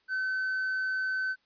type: tone with hard clipping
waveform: triangle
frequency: 1525 Hz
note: G6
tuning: 48 cents flat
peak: -27 dBFS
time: 0.08-1.36 s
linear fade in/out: 50 ms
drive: 1 dB
effects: white hiss -70 dBFS RMS until 1.45 s + resampled to 11025 Hz